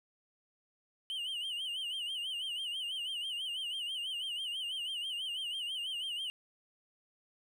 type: tone with vibrato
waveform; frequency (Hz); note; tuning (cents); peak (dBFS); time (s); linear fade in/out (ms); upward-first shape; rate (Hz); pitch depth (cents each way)
triangle; 2992; F#7; +19; -34; 1.1-6.3; 0; sine; 6.1; 120
effects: none